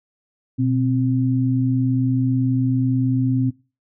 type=tone pair together; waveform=sine; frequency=123.46 / 261.6 Hz; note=B2 / C4; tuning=0 / 0 cents; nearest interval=octave + minor second; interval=1300 cents; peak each=-19 dBFS; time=0.58-3.51 s; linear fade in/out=20 ms; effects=noise-tail reverb RT60 0.3 s tail -19 dB re dry